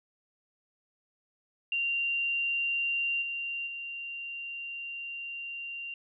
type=tone with level steps; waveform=sine; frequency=2772 Hz; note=F7; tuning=14 cents flat; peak=-27 / -32 / -36 dBFS; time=1.72-5.94 s; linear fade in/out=2 ms; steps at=3.21 / 3.66 s; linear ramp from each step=20 ms; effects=none